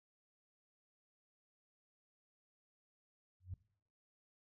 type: tone with exponential growth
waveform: sine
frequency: 91.1 Hz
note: F#2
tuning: 26 cents flat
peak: -37 dBFS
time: 3.4-3.54 s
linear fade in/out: 5 ms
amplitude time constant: 30 ms
effects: noise-tail reverb RT60 0.6 s tail -22 dB re dry + tanh soft clip ceiling -33 dBFS